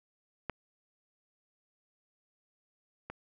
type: clicks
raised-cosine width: 0.5 ms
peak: -19 / -25 dBFS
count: 2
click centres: 0.497 / 3.1 s
effects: none